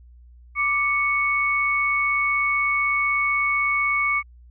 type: tone pair together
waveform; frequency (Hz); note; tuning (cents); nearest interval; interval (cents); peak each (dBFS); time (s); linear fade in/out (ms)
sine; 1174.7 / 2216; D6 / C#7; 0 / -1; major seventh; 1099; -24 / -20; 0.55-4.23; 50
effects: added 60 Hz sine -45 dBFS peak until 4.5 s